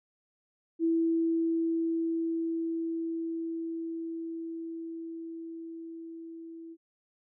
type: tone with level ramp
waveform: sine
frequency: 329.6 Hz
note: E4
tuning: in tune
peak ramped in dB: -23 to -42 dBFS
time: 0.79-6.77 s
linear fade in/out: 50 ms
effects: none